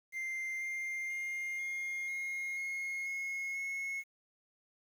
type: tone with pitch steps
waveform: triangle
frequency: 2093 / 2105 / 2117 / 2130 / 2142 / 2154 / 2167 / 2179 Hz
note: C7 / C7 / C7 / C7 / C7 / C7 / C#7 / C#7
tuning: 0 / +10 / +20 / +30 / +40 / +50 / -40 / -30 cents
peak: -34 dBFS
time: 0.12-4.04 s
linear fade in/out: 50 ms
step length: 490 ms
effects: 10-bit